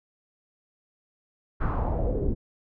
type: noise with low-pass filter sweep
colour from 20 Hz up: brown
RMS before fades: -26 dBFS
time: 1.6-2.35 s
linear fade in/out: 20 ms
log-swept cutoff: 1500 to 310 Hz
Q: 3.7
effects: none